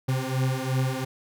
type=beating tone pair; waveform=40% pulse; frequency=129.3 / 132.1 Hz; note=C3 / C3; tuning=-20 / +17 cents; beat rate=2.8 Hz; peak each=-26 dBFS; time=0.08-1.05 s; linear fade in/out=10 ms; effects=none